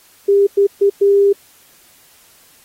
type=tone bursts at uneven times; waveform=sine; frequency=400 Hz; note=G4; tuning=35 cents sharp; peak=-8 dBFS; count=4; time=0.28-0.47 / 0.57-0.67 / 0.81-0.9 / 1.01-1.33 s; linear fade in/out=10 ms; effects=white hiss -49 dBFS RMS until 2.64 s + AAC 48 kbps